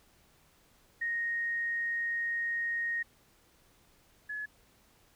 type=tone pair in turn; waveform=sine; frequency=1864.7 / 1701.8 Hz; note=A#6 / G#6; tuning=0 / +42 cents; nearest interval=major second; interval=158 cents; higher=first; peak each=-30 / -35 dBFS; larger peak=first; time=1.01-3.03 / 4.29-4.46 s; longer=first; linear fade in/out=10 ms; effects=pink hiss -65 dBFS RMS until 5.15 s